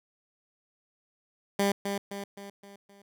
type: tone with echo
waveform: 15% pulse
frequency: 199.7 Hz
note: G3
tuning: 32 cents sharp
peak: -17 dBFS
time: 1.59-1.72 s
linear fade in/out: 5 ms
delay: 260 ms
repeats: 5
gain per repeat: -6 dB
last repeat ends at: 3.02 s
effects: none

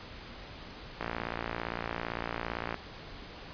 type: click train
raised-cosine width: 0.5 ms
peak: -18 dBFS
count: 101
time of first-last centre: 1.01-2.743 s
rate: 57.7 Hz
effects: pink hiss -46 dBFS RMS until 3.53 s + resampled to 11025 Hz

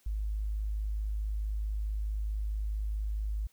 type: tone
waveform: sine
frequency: 52.3 Hz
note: G#1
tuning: 13 cents sharp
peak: -30 dBFS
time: 0.06-3.47 s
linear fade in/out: 5 ms
effects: white hiss -67 dBFS RMS until 3.52 s

